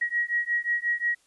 sine beating tone pair, 1900 / 1905.6 Hz, A#6 / A#6, +33 / +38 cents, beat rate 5.6 Hz, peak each -27 dBFS, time 0.01-1.15 s, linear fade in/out 10 ms, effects white hiss -64 dBFS RMS until 1.26 s + resampled to 24000 Hz

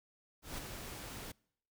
pink noise with ADSR envelope, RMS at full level -41 dBFS, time 0.42-1.32 s, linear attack 160 ms, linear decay 9 ms, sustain -5 dB, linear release 9 ms, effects noise-tail reverb RT60 0.7 s tail -26 dB re dry

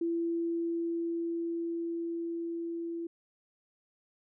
sine tone with level ramp, 336.3 Hz, E4, 35 cents sharp, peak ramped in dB -28 to -34 dBFS, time 0.01-3.07 s, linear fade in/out 5 ms, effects none

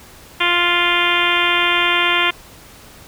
harmonic tone, 349.2 Hz, F4, in tune, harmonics 1 / 2 / 3 / 4 / 5 / 6 / 7 / 8 / 9 / 10, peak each -25 / -27 / -21 / -22 / -24 / -21 / -21 / -23 / -22 / -26 dBFS, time 0.4-2.31 s, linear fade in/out 10 ms, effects pink hiss -42 dBFS RMS until 3.07 s

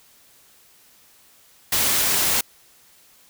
white noise, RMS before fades -20 dBFS, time 1.72-2.41 s, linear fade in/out 5 ms, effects white hiss -54 dBFS RMS until 3.29 s

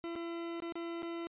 40% pulse tone with dropouts, 337.3 Hz, E4, 40 cents sharp, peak -37 dBFS, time 0.04-1.27 s, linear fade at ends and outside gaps 0 ms, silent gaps 0.154-0.16 / 0.602-0.622 / 0.723-0.755 / 1.022-1.03 s, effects resampled to 8000 Hz

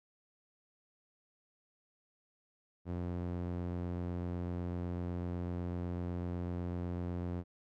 sawtooth tone with band-pass filter, 88 Hz, F2, 14 cents sharp, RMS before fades -38 dBFS, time 2.85-7.44 s, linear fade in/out 50 ms, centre 220 Hz, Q 0.53, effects none

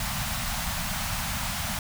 pink band-stop noise, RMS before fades -30 dBFS, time 0-1.79 s, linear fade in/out 2 ms, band 230 to 650 Hz, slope 48 dB/octave, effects none

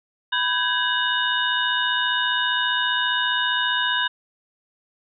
sine tone cluster, 991 / 1543 / 1658 / 2929 / 3671 Hz, B5 / G6 / G#6 / F#7 / A#7, +6 / -28 / -3 / -18 / -27 cents, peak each -26 dBFS, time 0.32-4.08 s, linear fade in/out 10 ms, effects none

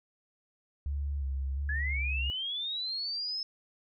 sine tone with vibrato, 69.3 Hz, C#2, in tune, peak -30 dBFS, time 0.86-2.3 s, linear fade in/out 0 ms, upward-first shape square, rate 1.4 Hz, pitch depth 44 cents each way
sine linear sweep, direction up, 1661.2 to 5240 Hz, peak -32 dBFS, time 1.69-3.43 s, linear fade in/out 2 ms
effects none

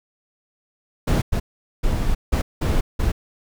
brown noise bursts at uneven times, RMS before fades -19 dBFS, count 6, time 1.07-1.22 / 1.32-1.4 / 1.83-2.15 / 2.32-2.42 / 2.61-2.81 / 2.99-3.12 s, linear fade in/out 10 ms, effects none

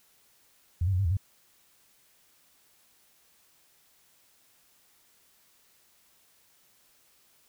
sine tone with pitch steps, 85.8 / 97.4 / 90.6 / 99.2 / 82.6 / 97.6 Hz, F2 / G2 / F#2 / G2 / E2 / G2, -30 / -11 / -36 / +21 / +4 / -7 cents, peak -23 dBFS, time 0.81-1.17 s, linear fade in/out 5 ms, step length 60 ms, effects white hiss -64 dBFS RMS until 7.48 s

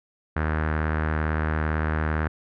sawtooth tone with low-pass filter, 77.78 Hz, D#2, in tune, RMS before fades -25 dBFS, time 0.36-2.28 s, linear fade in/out 5 ms, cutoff 1600 Hz, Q 3.5, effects none

